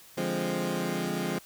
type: chord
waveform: 20% pulse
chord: D half-diminished seventh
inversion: none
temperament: equal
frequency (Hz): 146.83 / 174.61 / 207.7 / 261.6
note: D3 / F3 / Ab3 / C4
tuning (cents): 0 / 0 / 0 / 0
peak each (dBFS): -33 / -27 / -29 / -30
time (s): 0.17-1.39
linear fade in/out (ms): 10
effects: white hiss -53 dBFS RMS until 1.45 s